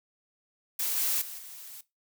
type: noise with level steps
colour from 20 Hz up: blue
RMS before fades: -30 / -28 / -41 / -45 dBFS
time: 0.79-1.81 s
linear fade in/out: 5 ms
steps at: 0.96 / 1.21 / 1.38 s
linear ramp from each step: 10 ms
effects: noise-tail reverb RT60 0.2 s tail -18 dB re dry